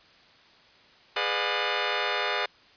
10% pulse chord, G# diminished seventh, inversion none, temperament just, 415.3 / 498.4 / 598 / 717.6 Hz, G#4 / B4 / D5 / F5, 0 / +16 / +31 / +47 cents, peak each -23 dBFS, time 1.16-2.46 s, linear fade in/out 5 ms, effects white hiss -56 dBFS RMS until 2.76 s + resampled to 11025 Hz

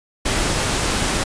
pink noise, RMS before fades -20 dBFS, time 0.25-1.24 s, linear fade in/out 10 ms, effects resampled to 22050 Hz

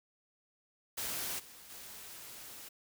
white noise with level steps, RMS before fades -38 / -54 / -49 dBFS, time 0.97-2.69 s, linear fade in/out 10 ms, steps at 1.38 / 1.69 s, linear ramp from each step 20 ms, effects none

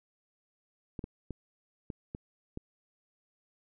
clicks, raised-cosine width 3 ms, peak -25 dBFS, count 6, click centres 0.992 / 1.041 / 1.307 / 1.902 / 2.149 / 2.574 s, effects none

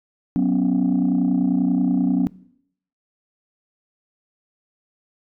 sine chord, F# suspended fourth, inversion none, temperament equal, 185 / 246.9 / 277.2 Hz, F#3 / B3 / C#4, 0 / 0 / 0 cents, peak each -19 dBFS, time 0.36-2.27 s, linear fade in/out 0 ms, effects noise-tail reverb RT60 0.7 s tail -22 dB re dry + tanh soft clip ceiling -12 dBFS

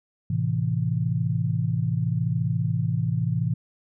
sine chord, A minor, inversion none, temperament equal, 110 / 130.81 / 164.81 Hz, A2 / C3 / E3, 0 / 0 / 0 cents, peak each -26 dBFS, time 0.3-3.54 s, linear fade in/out 5 ms, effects none

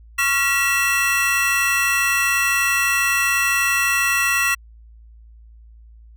square tone cluster, 1105 / 1386 / 1933 / 2682 Hz, C#6 / F6 / B6 / E7, -6 / -14 / -38 / +29 cents, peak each -27 / -26 / -21 / -21 dBFS, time 0.18-4.55 s, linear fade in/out 10 ms, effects added 56 Hz sine -42 dBFS peak until 6.16 s

